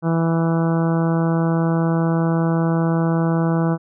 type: harmonic tone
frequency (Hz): 165.1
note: E3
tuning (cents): +3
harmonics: 1 / 2 / 3 / 4 / 5 / 6 / 7 / 8 / 9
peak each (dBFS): -17 / -23 / -27 / -29 / -31 / -33 / -34 / -35 / -36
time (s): 0.02-3.78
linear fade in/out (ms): 50
effects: none